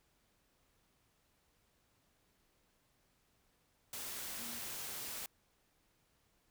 sine tone in noise, 234.8 Hz, A#3, 13 cents sharp, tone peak -52 dBFS, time 4.39-4.59 s, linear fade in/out 2 ms, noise white, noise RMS -44 dBFS, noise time 3.93-5.26 s, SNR -11 dB, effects pink hiss -75 dBFS RMS until 6.5 s

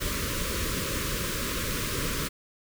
pink band-stop noise, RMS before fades -30 dBFS, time 0-2.29 s, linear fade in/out 20 ms, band 600 to 1000 Hz, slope 96 dB/octave, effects none

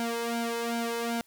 sawtooth tone with flanger, 233.1 Hz, A#3, in tune, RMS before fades -31 dBFS, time 0-1.21 s, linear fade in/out 0 ms, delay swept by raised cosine 1.3 to 1.99 ms, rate 2.6 Hz, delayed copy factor +0.85, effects white hiss -65 dBFS RMS until 1.26 s

